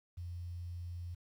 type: tone with quantisation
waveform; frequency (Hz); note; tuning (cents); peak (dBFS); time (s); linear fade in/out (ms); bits
sine; 87.31; F2; 0; -40; 0.17-1.15; 10; 11
effects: none

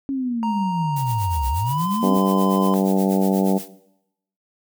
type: linear two-way sweep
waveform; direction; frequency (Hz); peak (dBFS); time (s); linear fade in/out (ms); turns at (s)
sine; down then up; 277.2 to 61.74 to 277.2; -21; 0.09-2.17; 0; 1.48
type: tone with pitch glide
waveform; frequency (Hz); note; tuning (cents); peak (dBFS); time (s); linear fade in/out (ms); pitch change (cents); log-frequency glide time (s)
triangle; 932.3 to 1022.6; A#5 to C6; 0 to -40; -21; 0.43-2.74; 0; +160; 1.63-1.84
type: noise with tremolo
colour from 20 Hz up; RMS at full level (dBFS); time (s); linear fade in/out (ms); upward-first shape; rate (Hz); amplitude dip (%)
blue; -34; 0.96-3.68; 5; sine; 8.4; 80
type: harmonic tone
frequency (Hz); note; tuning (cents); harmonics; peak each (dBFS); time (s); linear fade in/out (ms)
96.3; G2; -30; 2 / 3 / 4 / 5 / 6 / 7 / 8 / 9; -19 / -23 / -25 / -27 / -29 / -30 / -31 / -32; 2.02-3.59; 20
effects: noise-tail reverb RT60 0.8 s tail -17 dB re dry

